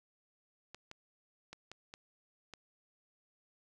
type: clicks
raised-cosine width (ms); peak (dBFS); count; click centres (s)
0.2; -30; 6; 0.746 / 0.914 / 1.53 / 1.716 / 1.939 / 2.537
effects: none